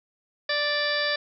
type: harmonic tone with a mistuned harmonic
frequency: 587.3 Hz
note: D5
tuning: in tune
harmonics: 1 / 2 / 3 / 4 / 5 / 6 / 7 / 8 / 9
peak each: -29 / -35 / -27 / -35 / -40 / -33 / -35 / -31 / -40 dBFS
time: 0.49-1.16 s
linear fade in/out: 5 ms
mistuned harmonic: 7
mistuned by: -84 cents
effects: none